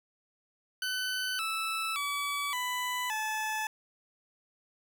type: tone with pitch steps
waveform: 20% pulse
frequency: 1509 / 1313.7 / 1143.6 / 995.6 / 866.7 Hz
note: F#6 / E6 / D6 / B5 / A5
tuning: +34 / -6 / -46 / +14 / -26 cents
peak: -26 dBFS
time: 0.82-3.67 s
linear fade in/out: 2 ms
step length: 570 ms
effects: none